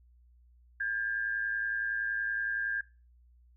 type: tone pair together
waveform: sine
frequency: 1605.3 / 1716 Hz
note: G6 / A6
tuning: +41 / -44 cents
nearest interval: minor second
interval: 115 cents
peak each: -31 / -36 dBFS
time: 0.8-2.81 s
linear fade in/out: 5 ms
effects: noise-tail reverb RT60 0.3 s tail -18 dB re dry + added 60 Hz sine -58 dBFS peak until 3.56 s